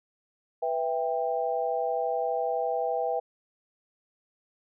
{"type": "chord", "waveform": "sine", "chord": "E minor", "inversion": "second", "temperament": "just", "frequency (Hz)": [494.4, 659.3, 791.1], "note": ["B4", "E5", "G5"], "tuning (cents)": [2, 0, 16], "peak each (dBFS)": -30, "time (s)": [0.62, 3.2], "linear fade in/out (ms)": 10, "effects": []}